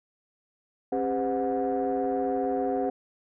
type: tone cluster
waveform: sine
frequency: 269.9 / 401.4 / 508 / 731 Hz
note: C#4 / G4 / B4 / F#5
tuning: -46 / +41 / +49 / -21 cents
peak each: -29 dBFS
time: 0.92-2.9 s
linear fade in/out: 5 ms
effects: tanh soft clip ceiling -19 dBFS